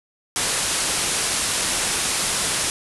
white low-pass noise, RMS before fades -23 dBFS, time 0.36-2.7 s, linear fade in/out 0 ms, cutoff 11000 Hz, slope 96 dB/octave, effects none

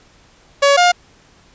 sawtooth tone pair in turn, 563 / 709.3 Hz, C#5 / F5, +27 / +27 cents, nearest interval major third, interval 400 cents, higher second, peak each -5 dBFS, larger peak neither, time 0.62-0.77 / 0.77-0.92 s, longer neither, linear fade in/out 10 ms, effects pink hiss -50 dBFS RMS until 1.54 s + resampled to 16000 Hz

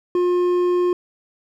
triangle tone with hard clipping, 356.2 Hz, F4, 34 cents sharp, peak -17 dBFS, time 0.15-0.93 s, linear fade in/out 2 ms, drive 9 dB, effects none

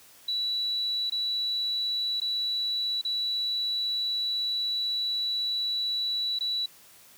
sine tone with dropouts, 3938 Hz, B7, 6 cents flat, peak -26 dBFS, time 0.28-6.66 s, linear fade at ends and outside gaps 5 ms, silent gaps 1.099-1.12 / 2.202-2.216 / 3.014-3.049 / 6.389-6.407 s, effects white hiss -54 dBFS RMS until 7.17 s + high-pass 60 Hz 12 dB/octave

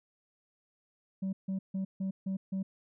sine tone bursts, 191.5 Hz, G3, 40 cents flat, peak -28 dBFS, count 6, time 1.22-2.63 s, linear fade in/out 10 ms, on 110 ms, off 150 ms, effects tanh soft clip ceiling -30 dBFS

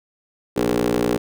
20% pulse ring-modulated tone, 60 Hz, B1, 49 cents flat, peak -10 dBFS, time 0.56-1.18 s, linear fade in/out 10 ms, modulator 354 Hz, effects none

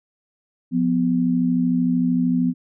sine tone pair together, 176.78 / 250 Hz, F3 / B3, +21 / +21 cents, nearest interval tritone, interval 600 cents, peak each -21 / -18 dBFS, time 0.71-2.54 s, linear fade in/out 50 ms, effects none

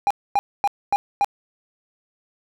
triangle tone bursts, 808 Hz, G#5, 48 cents flat, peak -13 dBFS, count 5, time 0.07-1.245 s, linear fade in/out 0 ms, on 35 ms, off 250 ms, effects none

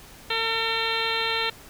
harmonic tone, 452.4 Hz, A4, 48 cents sharp, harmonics 1 / 2 / 3 / 4 / 5 / 6 / 7 / 8 / 9, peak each -32 / -32 / -32 / -32 / -32 / -32 / -32 / -32 / -32 dBFS, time 0.3-1.5 s, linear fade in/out 5 ms, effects pink hiss -47 dBFS RMS until 1.69 s

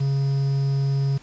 triangle tone with quantisation, 137.7 Hz, C#3, 11 cents flat, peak -17 dBFS, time 0-1.18 s, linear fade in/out 10 ms, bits 7, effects pink hiss -50 dBFS RMS until 1.22 s + resampled to 16000 Hz

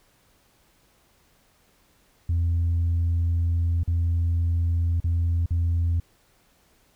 sine tone with dropouts, 84.7 Hz, E2, 48 cents sharp, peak -18 dBFS, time 2.29-6 s, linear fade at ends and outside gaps 5 ms, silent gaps 3.834-3.876 / 5.002-5.042 / 5.46-5.506 s, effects tanh soft clip ceiling -18 dBFS + pink hiss -62 dBFS RMS until 6.95 s

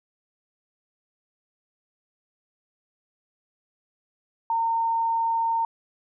sine tone, 914 Hz, A#5, 34 cents flat, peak -21 dBFS, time 4.5-5.65 s, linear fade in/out 2 ms, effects none

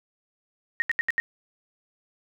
sine tone bursts, 1864.7 Hz, A#6, in tune, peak -20 dBFS, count 5, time 0.8-1.2 s, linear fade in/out 0 ms, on 20 ms, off 75 ms, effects none

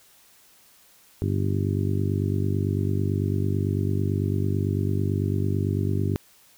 harmonic tone, 49 Hz, G1, in tune, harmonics 2 / 3 / 4 / 5 / 6 / 7 / 8, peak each -24 / -29 / -33 / -32 / -33 / -34 / -34 dBFS, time 1.22-6.16 s, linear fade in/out 0 ms, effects white hiss -56 dBFS RMS until 6.57 s

